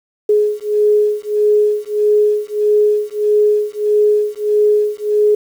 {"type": "beating tone pair", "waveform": "sine", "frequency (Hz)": [419.1, 420.7], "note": ["G#4", "G#4"], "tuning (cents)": [16, 22], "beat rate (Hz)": 1.6, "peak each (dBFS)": -14, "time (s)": [0.29, 5.35], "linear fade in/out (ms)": 5, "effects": ["7-bit"]}